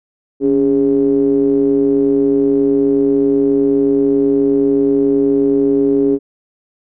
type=ring-modulated tone; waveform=triangle; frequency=63.9 Hz; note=C2; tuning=40 cents flat; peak=-5 dBFS; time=0.4-6.19 s; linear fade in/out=50 ms; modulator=345 Hz; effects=none